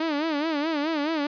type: tone with vibrato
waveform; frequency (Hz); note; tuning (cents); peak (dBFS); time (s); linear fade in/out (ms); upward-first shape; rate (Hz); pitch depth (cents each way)
sawtooth; 306.3; D#4; -27; -20; 0-1.27; 5; sine; 4.7; 130
effects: resampled to 11025 Hz